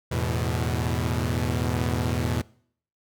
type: chord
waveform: sawtooth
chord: E suspended fourth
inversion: none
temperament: equal with one note detuned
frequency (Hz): 82.41 / 107.61 / 123.47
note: E2 / A2 / B2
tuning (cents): 0 / -38 / 0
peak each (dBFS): -24 / -25 / -24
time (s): 0.11-2.42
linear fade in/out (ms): 10
effects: noise-tail reverb RT60 0.6 s tail -23 dB re dry